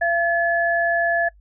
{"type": "tone pair together", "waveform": "sine", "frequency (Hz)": [681, 1716], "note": ["F5", "A6"], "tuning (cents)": [-44, -44], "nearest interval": "octave + major third", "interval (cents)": 1600, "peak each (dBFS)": [-20, -19], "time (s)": [0.01, 1.29], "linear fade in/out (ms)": 10, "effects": ["noise-tail reverb RT60 0.1 s tail -24 dB re dry", "added 50 Hz sine -48 dBFS peak until 1.4 s"]}